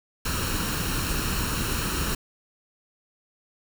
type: noise with comb filter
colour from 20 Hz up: pink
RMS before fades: -27 dBFS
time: 0.25-2.15 s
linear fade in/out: 5 ms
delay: 0.72 ms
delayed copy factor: +0.6
effects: none